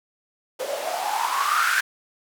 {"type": "noise with band-pass filter sweep", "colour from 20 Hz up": "blue", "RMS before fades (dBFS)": -24, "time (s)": [0.59, 1.81], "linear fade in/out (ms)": 10, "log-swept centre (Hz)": [510, 1600], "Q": 9.6, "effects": []}